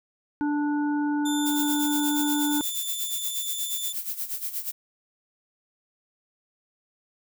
harmonic tone, 293.7 Hz, D4, in tune, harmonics 1 / 3 / 5, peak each -23 / -33 / -37 dBFS, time 0.41-2.61 s, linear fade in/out 0 ms
20% pulse tone with pitch glide, 3552 to 3523 Hz, A7 to A7, +16 to +1 cents, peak -25 dBFS, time 1.25-3.93 s, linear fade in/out 10 ms, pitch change -15 cents, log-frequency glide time 1.37-1.87 s
violet noise with tremolo, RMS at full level -29 dBFS, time 1.45-4.72 s, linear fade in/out 20 ms, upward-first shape sine, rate 8.4 Hz, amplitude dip 75%
effects none

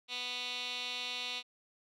15% pulse tone with band-pass filter, 247.3 Hz, B3, 3 cents sharp, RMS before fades -39 dBFS, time 0.08-1.43 s, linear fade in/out 50 ms, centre 3400 Hz, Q 8.2, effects none

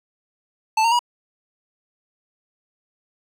square tone with pitch steps, 880 / 921.1 / 964.1 Hz, A5 / A#5 / B5, 0 / -21 / -42 cents, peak -16 dBFS, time 0.77-0.992 s, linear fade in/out 5 ms, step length 74 ms, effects low-pass 8000 Hz 12 dB/octave + 7-bit

